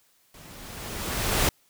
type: noise with level ramp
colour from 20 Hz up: pink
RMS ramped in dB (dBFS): -49 to -21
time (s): 0.34-1.49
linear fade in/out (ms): 2
effects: white hiss -64 dBFS RMS until 1.69 s